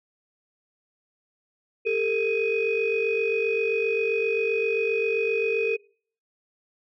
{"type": "tone cluster", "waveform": "sine", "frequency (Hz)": [405.2, 452.8, 2503], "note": ["G#4", "A4", "D#7"], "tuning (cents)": [-43, 50, 10], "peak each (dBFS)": [-27, -23, -27], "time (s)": [1.85, 5.77], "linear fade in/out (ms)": 20, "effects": ["noise-tail reverb RT60 0.5 s tail -26 dB re dry", "tanh soft clip ceiling -15 dBFS"]}